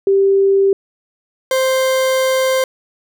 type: tone pair in turn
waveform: sine / 40% pulse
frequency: 392 / 523.3 Hz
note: G4 / C5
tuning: 0 / 0 cents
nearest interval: perfect fourth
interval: 500 cents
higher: second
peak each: -9 / -12 dBFS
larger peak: first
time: 0.07-0.73 / 1.51-2.64 s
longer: second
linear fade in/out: 2 ms
effects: none